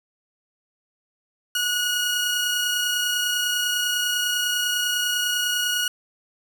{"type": "tone pair together", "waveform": "sawtooth", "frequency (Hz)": [1458, 2886], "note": ["F#6", "F#7"], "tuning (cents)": [-26, -44], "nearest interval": "octave", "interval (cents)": 1182, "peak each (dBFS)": -21, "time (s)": [1.55, 5.88], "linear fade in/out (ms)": 2, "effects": []}